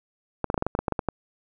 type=clicks; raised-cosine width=1 ms; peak=-10 dBFS; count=12; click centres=0.443 / 0.501 / 0.543 / 0.578 / 0.624 / 0.666 / 0.751 / 0.79 / 0.882 / 0.923 / 0.992 / 1.087 s; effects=none